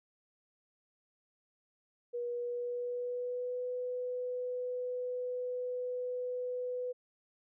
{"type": "tone with pitch glide", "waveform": "sine", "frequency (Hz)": [481.5, 497.9], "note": ["B4", "B4"], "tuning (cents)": [-44, 14], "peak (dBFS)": -34, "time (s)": [2.13, 6.93], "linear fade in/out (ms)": 20, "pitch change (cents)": 58, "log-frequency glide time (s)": [2.31, 3.64], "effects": []}